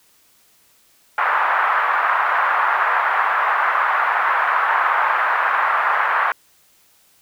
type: band-pass noise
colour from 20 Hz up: pink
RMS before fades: -18 dBFS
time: 1.18-6.32 s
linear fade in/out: 2 ms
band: 930 to 1600 Hz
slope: 24 dB/octave
effects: white hiss -56 dBFS RMS until 7.21 s